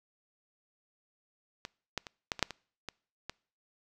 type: clicks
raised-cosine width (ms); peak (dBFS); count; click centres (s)
0.2; -21 / -15 / -25 / -12 / -21 / -7 / -22 / -21 / -20; 9; 1.651 / 1.977 / 2.068 / 2.318 / 2.393 / 2.427 / 2.507 / 2.887 / 3.296
effects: noise-tail reverb RT60 0.5 s tail -26 dB re dry